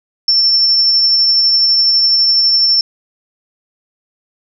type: tone with tremolo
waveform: sine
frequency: 5390 Hz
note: E8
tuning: 38 cents sharp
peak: -7 dBFS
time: 0.28-2.81 s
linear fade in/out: 2 ms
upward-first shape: triangle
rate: 12 Hz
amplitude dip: 25%
effects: none